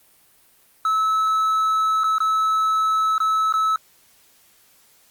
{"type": "tone with dropouts", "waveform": "triangle", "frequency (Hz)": 1300, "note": "E6", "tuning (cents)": -24, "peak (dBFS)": -15, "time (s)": [0.85, 3.76], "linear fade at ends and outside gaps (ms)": 2, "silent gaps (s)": [[2.036, 2.041], [2.183, 2.203], [3.181, 3.202], [3.525, 3.538]], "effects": ["white hiss -56 dBFS RMS until 5.1 s", "Opus 32 kbps"]}